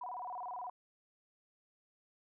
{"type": "tone with vibrato", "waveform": "sine", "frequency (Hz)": 849, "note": "G#5", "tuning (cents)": 38, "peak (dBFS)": -40, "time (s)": [0.01, 0.7], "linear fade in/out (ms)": 5, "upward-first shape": "square", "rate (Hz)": 19, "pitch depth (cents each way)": 260, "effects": []}